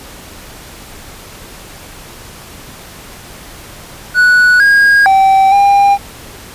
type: tone with pitch steps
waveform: triangle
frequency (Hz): 1475 / 1632 / 774 / 801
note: F#6 / G#6 / G5 / G5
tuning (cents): -6 / -31 / -22 / +37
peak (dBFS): -3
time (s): 4.14-5.98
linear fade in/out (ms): 50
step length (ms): 460
effects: pink hiss -33 dBFS RMS until 6.54 s + resampled to 32000 Hz